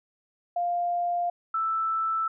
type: tone pair in turn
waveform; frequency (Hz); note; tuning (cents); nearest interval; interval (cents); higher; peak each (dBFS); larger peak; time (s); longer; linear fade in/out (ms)
sine; 700 / 1321.4; F5 / E6; +4 / +4; major seventh; 1100; second; -24; neither; 0.56-1.3 / 1.54-2.28; neither; 5
effects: none